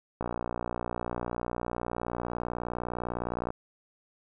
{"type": "click train", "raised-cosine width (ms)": 1, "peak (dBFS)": -18, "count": 198, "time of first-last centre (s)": [0.21, 3.504], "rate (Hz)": 59.8, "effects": []}